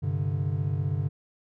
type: chord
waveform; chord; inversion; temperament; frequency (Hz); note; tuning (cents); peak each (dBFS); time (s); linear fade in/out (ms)
triangle; G suspended fourth; none; equal with one note detuned; 98 / 131.49 / 146.83; G2 / C3 / D3; 0 / +9 / 0; -27 / -29 / -27; 0.02-1.09; 20
effects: none